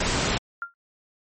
pink noise, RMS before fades -24 dBFS, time 0-0.38 s, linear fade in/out 5 ms
sine tone with exponential decay, 1390 Hz, F6, 9 cents flat, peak -24 dBFS, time 0.62-0.74 s, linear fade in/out 1 ms, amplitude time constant 24 ms
effects MP3 32 kbps

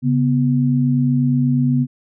sine tone pair together, 138.59 / 246.9 Hz, C#3 / B3, 0 / 0 cents, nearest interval minor seventh, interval 1000 cents, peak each -16 dBFS, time 0.02-1.87 s, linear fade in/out 50 ms, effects none

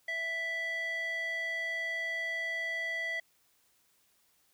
square tone with band-pass filter, 659.3 Hz, E5, in tune, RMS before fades -35 dBFS, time 0.08-3.2 s, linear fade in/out 5 ms, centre 2100 Hz, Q 3.6, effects white hiss -70 dBFS RMS until 4.53 s

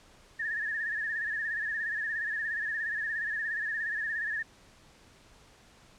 sine tone with vibrato, 1760 Hz, A6, in tune, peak -30 dBFS, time 0.39-4.43 s, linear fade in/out 10 ms, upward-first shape sine, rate 17 Hz, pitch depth 86 cents each way, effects pink hiss -58 dBFS RMS until 5.98 s + low-pass 8000 Hz 12 dB/octave

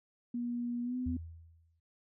sine tone with pitch glide, 240.2 to 251.9 Hz, B3 to B3, -48 to +34 cents, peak -33 dBFS, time 0.34-1.17 s, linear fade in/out 5 ms, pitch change +82 cents, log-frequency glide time 0.83-0.96 s
sine tone with exponential decay, 82.41 Hz, E2, in tune, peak -33 dBFS, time 1.06-1.8 s, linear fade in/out 5 ms, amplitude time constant 160 ms
effects none

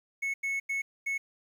triangle tone bursts at uneven times, 2200 Hz, C#7, 14 cents flat, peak -27 dBFS, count 4, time 0.22-0.34 / 0.43-0.6 / 0.69-0.82 / 1.06-1.18 s, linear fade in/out 10 ms, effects 10-bit

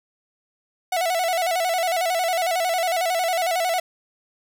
45% pulse tone with vibrato, 700 Hz, F5, 4 cents sharp, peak -20 dBFS, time 0.92-3.8 s, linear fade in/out 5 ms, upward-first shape square, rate 11 Hz, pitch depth 89 cents each way, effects none

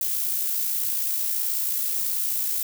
violet noise with amplitude modulation, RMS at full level -24 dBFS, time 0.01-2.63 s, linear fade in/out 2 ms, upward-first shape sine, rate 58.5 Hz, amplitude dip 35%, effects none

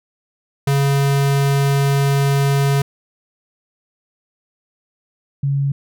square / sine tone pair in turn, 139.4 / 139.4 Hz, C#3 / C#3, +10 / +10 cents, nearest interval unison, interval 0 cents, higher neither, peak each -14 / -15 dBFS, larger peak first, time 0.67-2.82 / 5.43-5.72 s, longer first, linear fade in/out 5 ms, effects none

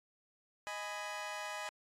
20% pulse chord, G# minor, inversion second, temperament just, 623 / 830.6 / 996.7 Hz, D#5 / G#5 / B5, +2 / 0 / +16 cents, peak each -40 / -39 / -40 dBFS, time 0.67-1.69 s, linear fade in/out 0 ms, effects low-pass 9000 Hz 12 dB/octave + AAC 48 kbps

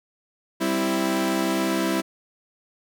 sawtooth chord, C major, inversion second, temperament equal, 196 / 261.6 / 329.6 Hz, G3 / C4 / E4, 0 / 0 / 0 cents, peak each -23 / -24 / -20 dBFS, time 0.6-2.02 s, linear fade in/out 20 ms, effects none

